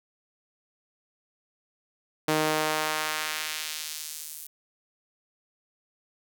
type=tone with high-pass filter sweep; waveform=sawtooth; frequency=154.9 Hz; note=D#3; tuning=7 cents flat; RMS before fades=-30 dBFS; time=2.28-4.47 s; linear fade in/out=5 ms; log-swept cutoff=320 to 11000 Hz; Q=0.8; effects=none